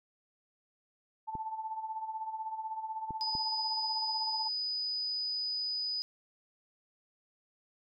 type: tone with tremolo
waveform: sine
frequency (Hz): 880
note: A5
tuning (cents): 0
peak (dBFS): -33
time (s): 1.27-4.49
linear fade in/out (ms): 20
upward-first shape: sine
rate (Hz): 16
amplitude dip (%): 65
type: clicks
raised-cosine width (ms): 3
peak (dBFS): -30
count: 3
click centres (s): 1.353 / 3.107 / 3.352
type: tone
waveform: sine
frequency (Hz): 4978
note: D#8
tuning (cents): 0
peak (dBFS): -32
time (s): 3.21-6.02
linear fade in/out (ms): 0
effects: none